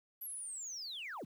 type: linear sweep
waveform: sine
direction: down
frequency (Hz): 11870 to 92.5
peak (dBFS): -40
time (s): 0.21-1.25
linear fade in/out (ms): 10
effects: tanh soft clip ceiling -38 dBFS + 11-bit